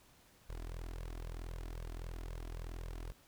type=tone with flanger; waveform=sawtooth; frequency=41.57 Hz; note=E1; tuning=15 cents sharp; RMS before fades=-44 dBFS; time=0.49-3.12 s; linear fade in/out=0 ms; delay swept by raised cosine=1.8 to 3 ms; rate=3.8 Hz; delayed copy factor=+0.9; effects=pink hiss -65 dBFS RMS until 3.27 s